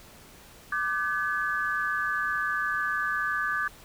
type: tone cluster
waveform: sine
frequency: 1182 / 1524 / 1704 Hz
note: D6 / G6 / G#6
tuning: +11 / -49 / +44 cents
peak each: -30 dBFS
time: 0.72-3.68 s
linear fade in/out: 5 ms
effects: pink hiss -51 dBFS RMS until 3.84 s